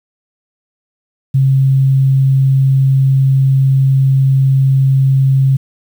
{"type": "tone", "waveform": "sine", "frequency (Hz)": 134.5, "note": "C3", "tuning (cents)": 48, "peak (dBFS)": -7, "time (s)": [1.34, 5.57], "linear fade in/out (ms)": 10, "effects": ["7-bit"]}